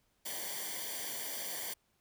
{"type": "noise with comb filter", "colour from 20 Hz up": "white", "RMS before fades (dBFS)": -40, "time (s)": [0.25, 1.74], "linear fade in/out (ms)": 10, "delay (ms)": 0.76, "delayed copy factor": -0.8, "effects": ["pink hiss -75 dBFS RMS until 2 s"]}